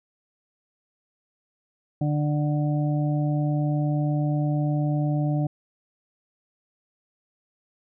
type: harmonic tone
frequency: 148.4 Hz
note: D3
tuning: 18 cents sharp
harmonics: 1 / 2 / 4 / 5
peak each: -22 / -28 / -34 / -36 dBFS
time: 2.01-5.47 s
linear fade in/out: 5 ms
effects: none